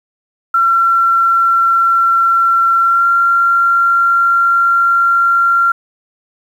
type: tone with pitch glide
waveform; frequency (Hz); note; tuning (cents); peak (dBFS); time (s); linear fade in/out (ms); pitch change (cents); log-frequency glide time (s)
sine; 1359 to 1377.2; F6 to F6; -48 to -25; -8; 0.54-5.72; 5; +23; 2.82-3.05
effects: 7-bit